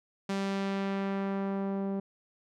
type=tone with low-pass filter sweep; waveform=sawtooth; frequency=196 Hz; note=G3; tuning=in tune; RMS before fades=-32 dBFS; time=0.29-2 s; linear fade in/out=5 ms; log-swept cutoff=6900 to 610 Hz; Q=0.74; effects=none